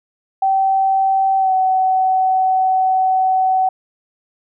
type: tone with pitch glide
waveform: sine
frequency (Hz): 772 to 753.9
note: G5 to F#5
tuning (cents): -27 to +32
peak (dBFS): -12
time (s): 0.42-3.69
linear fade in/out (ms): 5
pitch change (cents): -41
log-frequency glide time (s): 1.38-1.52
effects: none